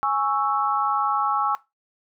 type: chord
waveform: sine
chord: C# minor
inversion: second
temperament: equal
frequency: 830.6 / 1108.7 / 1318.5 Hz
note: G#5 / C#6 / E6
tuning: 0 / 0 / 0 cents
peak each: -24 dBFS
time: 0.03-1.55 s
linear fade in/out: 0 ms
effects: noise-tail reverb RT60 0.2 s tail -18 dB re dry